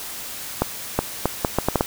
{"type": "accelerating click train", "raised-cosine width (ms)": 1, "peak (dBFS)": -3, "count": 8, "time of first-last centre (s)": [0.62, 1.809], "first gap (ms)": 370, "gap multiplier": 0.72, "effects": ["white hiss -33 dBFS RMS until 1.86 s"]}